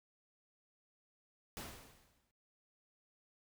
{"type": "noise with exponential decay", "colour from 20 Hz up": "pink", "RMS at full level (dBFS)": -44, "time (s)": [1.57, 2.31], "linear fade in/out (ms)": 0, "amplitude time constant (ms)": 160, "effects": ["noise-tail reverb RT60 0.3 s tail -20 dB re dry"]}